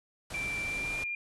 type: low-pass noise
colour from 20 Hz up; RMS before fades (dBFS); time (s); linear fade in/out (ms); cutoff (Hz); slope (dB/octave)
pink; -42; 0.3-1.04; 5; 11000; 48
type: tone with pitch glide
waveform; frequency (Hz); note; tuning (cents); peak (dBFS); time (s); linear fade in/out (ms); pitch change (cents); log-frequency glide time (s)
sine; 2349 to 2403; D7 to D7; 0 to +39; -32; 0.34-1.15; 2; +39; 0.64-1.03
effects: none